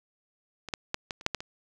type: clicks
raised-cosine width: 0.2 ms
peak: -22 / -12 / -11 / -16 / -28 / -6 / -12 / -21 dBFS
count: 8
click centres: 0.687 / 0.738 / 0.944 / 1.108 / 1.211 / 1.264 / 1.347 / 1.405 s
effects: none